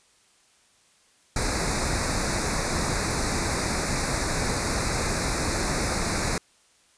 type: band-stop noise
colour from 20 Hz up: pink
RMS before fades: -26 dBFS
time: 1.36-6.38 s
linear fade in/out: 2 ms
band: 2500 to 3800 Hz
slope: 96 dB/octave
effects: white hiss -61 dBFS RMS until 6.97 s + resampled to 22050 Hz